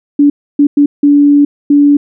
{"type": "tone bursts at uneven times", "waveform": "sine", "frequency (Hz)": 288.1, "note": "D4", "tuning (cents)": -33, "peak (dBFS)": -3, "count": 5, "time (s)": [[0.19, 0.3], [0.59, 0.67], [0.77, 0.86], [1.03, 1.45], [1.7, 1.97]], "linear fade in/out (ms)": 5, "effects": []}